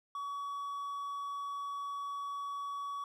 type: tone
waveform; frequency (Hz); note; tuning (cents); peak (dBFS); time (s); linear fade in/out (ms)
triangle; 1131; C#6; +34; -35; 0.15-3.04; 2
effects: none